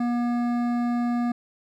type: tone with hard clipping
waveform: triangle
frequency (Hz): 240.1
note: B3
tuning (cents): -49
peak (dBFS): -24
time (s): 0-1.32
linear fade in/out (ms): 5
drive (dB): 16
effects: none